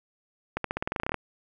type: accelerating click train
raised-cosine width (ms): 0.5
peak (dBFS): -13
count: 14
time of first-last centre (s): 0.57-1.143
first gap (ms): 73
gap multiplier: 0.91
effects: none